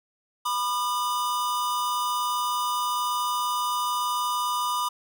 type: tone pair together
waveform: square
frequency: 987.8 / 1208.8 Hz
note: B5 / D6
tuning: 0 / +50 cents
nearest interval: minor third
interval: 350 cents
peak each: -28 dBFS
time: 0.45-4.89 s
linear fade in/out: 10 ms
effects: none